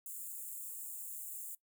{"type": "high-pass noise", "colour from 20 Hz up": "white", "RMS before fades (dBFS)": -45, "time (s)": [0.06, 1.55], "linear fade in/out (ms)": 2, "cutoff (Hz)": 7000, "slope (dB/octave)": 96, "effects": ["noise-tail reverb RT60 0.1 s tail -19 dB re dry"]}